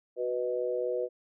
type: chord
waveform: sine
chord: B major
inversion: second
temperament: equal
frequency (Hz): 370 / 493.9 / 622.3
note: F#4 / B4 / D#5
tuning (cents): 0 / 0 / 0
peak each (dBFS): -34 / -30 / -36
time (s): 0.16-1.09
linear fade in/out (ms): 50
effects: none